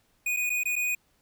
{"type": "tone with dropouts", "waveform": "square", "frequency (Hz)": 2474, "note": "D#7", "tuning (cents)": -10, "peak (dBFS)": -26, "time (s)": [0.26, 0.95], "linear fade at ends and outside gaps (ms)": 5, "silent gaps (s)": [[0.365, 0.369], [0.496, 0.501], [0.635, 0.655], [0.757, 0.762]], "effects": ["pink hiss -68 dBFS RMS until 1.21 s"]}